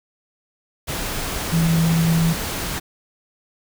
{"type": "tone in noise", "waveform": "sine", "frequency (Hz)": 164.81, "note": "E3", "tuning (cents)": 0, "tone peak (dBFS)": -15, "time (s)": [1.52, 2.34], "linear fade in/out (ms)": 20, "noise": "pink", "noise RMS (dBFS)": -26, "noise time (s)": [0.87, 2.8], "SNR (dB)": 8, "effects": []}